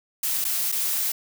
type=noise with dropouts; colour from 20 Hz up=blue; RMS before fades=-25 dBFS; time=0.23-1.12 s; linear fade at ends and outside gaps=5 ms; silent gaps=0.443-0.449 / 0.718-0.723 s; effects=none